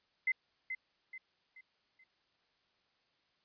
sine tone with echo, 2057 Hz, C7, 30 cents flat, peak -28 dBFS, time 0.27-0.32 s, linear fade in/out 5 ms, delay 430 ms, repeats 4, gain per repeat -8 dB, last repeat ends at 2.04 s, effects white hiss -75 dBFS RMS until 3.44 s + resampled to 11025 Hz

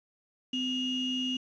triangle ring-modulated tone, 1556 Hz, G6, 13 cents flat, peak -24 dBFS, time 0.53-1.37 s, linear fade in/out 5 ms, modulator 1300 Hz, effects resampled to 16000 Hz + 9-bit

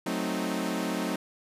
sawtooth chord, F# diminished seventh, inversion none, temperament equal, 185 / 220 / 261.6 / 311.1 Hz, F#3 / A3 / C4 / Eb4, 0 / 0 / 0 / 0 cents, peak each -30 dBFS, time 0.06-1.16 s, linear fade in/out 5 ms, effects resampled to 32000 Hz

